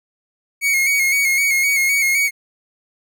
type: tone with vibrato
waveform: 45% pulse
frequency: 2200 Hz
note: C#7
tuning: 14 cents flat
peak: -14 dBFS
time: 0.61-2.31 s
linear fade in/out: 50 ms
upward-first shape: square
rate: 3.9 Hz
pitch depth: 37 cents each way
effects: none